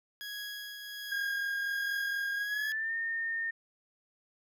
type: tone with tremolo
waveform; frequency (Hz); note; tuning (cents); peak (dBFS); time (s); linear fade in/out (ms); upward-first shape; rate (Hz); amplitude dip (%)
20% pulse; 1661.2; G#6; 0; -33; 0.21-2.72; 0; triangle; 1.3; 45
type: tone with pitch glide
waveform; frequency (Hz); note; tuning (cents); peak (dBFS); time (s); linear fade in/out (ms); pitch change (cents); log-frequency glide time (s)
sine; 1617 to 1825.5; G#6 to A#6; -47 to -37; -31; 1.11-3.51; 10; +210; 2.34-2.94
effects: none